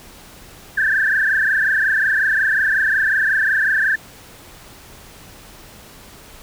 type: tone with frequency modulation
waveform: sine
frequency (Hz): 1661.2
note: G#6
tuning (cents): 0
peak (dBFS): -14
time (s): 0.77-3.96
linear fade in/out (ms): 10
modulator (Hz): 25.5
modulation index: 5
effects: pink hiss -42 dBFS RMS until 6.42 s